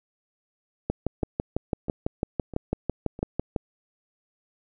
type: two click trains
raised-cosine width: 2 ms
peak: -24 / -11 dBFS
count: 4 / 17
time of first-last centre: 1.23-3.191 / 0.9-3.562 s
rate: 1.53 / 6.01 Hz
effects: none